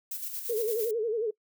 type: noise with tremolo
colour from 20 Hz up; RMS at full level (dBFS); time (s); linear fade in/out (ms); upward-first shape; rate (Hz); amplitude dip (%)
violet; -35; 0.11-0.91; 5; square; 8.8; 45
type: tone with vibrato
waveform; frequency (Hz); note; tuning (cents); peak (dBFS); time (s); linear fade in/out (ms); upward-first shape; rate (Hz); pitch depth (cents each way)
sine; 447.8; A4; +30; -26; 0.49-1.31; 10; sine; 11; 110
effects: noise-tail reverb RT60 0.1 s tail -23 dB re dry